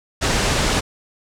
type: low-pass noise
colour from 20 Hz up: pink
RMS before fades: -19 dBFS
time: 0.21-0.81 s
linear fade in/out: 20 ms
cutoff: 8400 Hz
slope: 24 dB/octave
effects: none